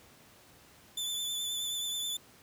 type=tone with vibrato; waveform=sawtooth; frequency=3505 Hz; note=A7; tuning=7 cents flat; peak=-30 dBFS; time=0.97-2.17 s; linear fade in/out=5 ms; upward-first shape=triangle; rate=9.4 Hz; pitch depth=33 cents each way; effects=pink hiss -58 dBFS RMS until 2.42 s + high-pass 80 Hz 12 dB/octave